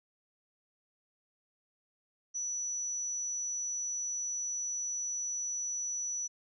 sine tone, 5920 Hz, F#8, in tune, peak -33 dBFS, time 2.34-6.28 s, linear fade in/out 20 ms, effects none

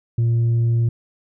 sine tone, 116.54 Hz, A#2, in tune, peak -12 dBFS, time 0.18-0.89 s, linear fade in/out 5 ms, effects tanh soft clip ceiling -14 dBFS

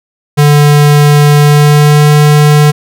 square tone with pitch glide, 146.83 to 148.71 Hz, D3 to D3, 0 to +22 cents, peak -3 dBFS, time 0.37-2.72 s, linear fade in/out 20 ms, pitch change +22 cents, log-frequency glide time 1.39-2.08 s, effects none

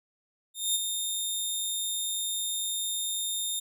15% pulse tone with ADSR envelope, 3649 Hz, A#7, 38 cents flat, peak -16 dBFS, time 0.54-3.6 s, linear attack 210 ms, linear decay 23 ms, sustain -6 dB, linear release 11 ms, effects none

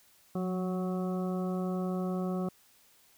harmonic tone with a mistuned harmonic, 185 Hz, F#3, in tune, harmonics 1 / 2 / 3 / 4 / 6 / 7, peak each -31 / -37 / -41 / -43 / -47 / -48 dBFS, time 0.35-2.49 s, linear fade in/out 5 ms, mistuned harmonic 1, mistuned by -30 cents, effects white hiss -63 dBFS RMS until 3.17 s

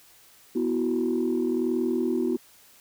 sine chord, B suspended fourth, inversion none, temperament just, 246.9 / 329.3 / 370.4 Hz, B3 / E4 / F#4, 0 / -2 / +2 cents, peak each -26 / -27 / -26 dBFS, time 0.55-2.37 s, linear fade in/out 10 ms, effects tanh soft clip ceiling -16 dBFS + white hiss -55 dBFS RMS until 2.8 s

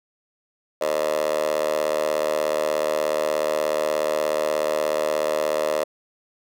10% pulse tone with high-pass filter, 76.7 Hz, D#2, 24 cents flat, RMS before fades -23 dBFS, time 0.81-5.84 s, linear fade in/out 5 ms, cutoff 590 Hz, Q 6.9, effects none

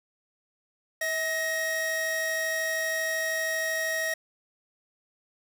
45% pulse tone pair together, 643.6 / 1878 Hz, E5 / A#6, -42 / +12 cents, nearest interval octave + perfect fifth, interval 1854 cents, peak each -32 / -28 dBFS, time 1.01-4.14 s, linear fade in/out 5 ms, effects none

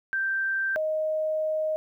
sine tone pair in turn, 1568 / 623.9 Hz, G6 / D#5, 0 / +5 cents, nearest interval octave + major third, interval 1595 cents, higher first, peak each -24 dBFS, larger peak neither, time 0.13-0.76 / 0.76-1.76 s, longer second, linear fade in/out 0 ms, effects 11-bit

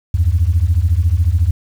sine beating tone pair, 77.78 / 91.78 Hz, D#2 / F#2, 0 / -14 cents, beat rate 14 Hz, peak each -13 dBFS, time 0.14-1.51 s, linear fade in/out 5 ms, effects tanh soft clip ceiling -4 dBFS + 7-bit

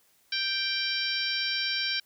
harmonic tone, 784 Hz, G5, in tune, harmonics 2 / 3 / 4 / 5 / 6 / 7, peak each -34 / -34 / -34 / -34 / -34 / -34 dBFS, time 0.32-2 s, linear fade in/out 5 ms, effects white hiss -65 dBFS RMS until 2.05 s

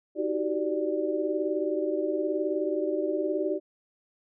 sine tone cluster, 316.5 / 370.8 / 389.8 / 589 Hz, D#4 / F#4 / G4 / D5, +30 / +4 / -10 / +5 cents, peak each -31 dBFS, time 0.15-3.6 s, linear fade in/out 50 ms, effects none

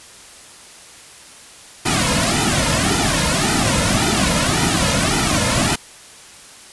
pink noise with flanger, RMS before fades -17 dBFS, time 1.85-5.76 s, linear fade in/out 10 ms, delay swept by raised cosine 1.8 to 2.63 ms, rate 1.8 Hz, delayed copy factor -0.85, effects white hiss -41 dBFS RMS until 6.72 s + resampled to 24000 Hz

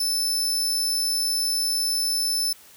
sawtooth tone, 5274 Hz, E8, in tune, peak -19 dBFS, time 0-2.53 s, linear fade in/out 5 ms, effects white hiss -50 dBFS RMS until 2.76 s

